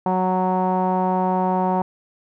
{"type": "tone with low-pass filter", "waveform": "sawtooth", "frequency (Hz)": 185, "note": "F#3", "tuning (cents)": 0, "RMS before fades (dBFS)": -20, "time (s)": [0.06, 1.82], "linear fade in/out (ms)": 2, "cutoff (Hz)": 860, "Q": 7.8, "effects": []}